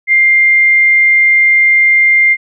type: tone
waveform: sine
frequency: 2100 Hz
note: C7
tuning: 6 cents sharp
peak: -5 dBFS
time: 0.07-2.37 s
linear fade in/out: 50 ms
effects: none